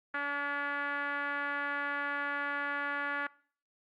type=tone with low-pass filter; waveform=5% pulse; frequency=285.8 Hz; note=D4; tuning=47 cents flat; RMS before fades=-34 dBFS; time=0.14-3.27 s; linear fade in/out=5 ms; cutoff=1600 Hz; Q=4.2; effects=noise-tail reverb RT60 0.5 s tail -23 dB re dry + Opus 48 kbps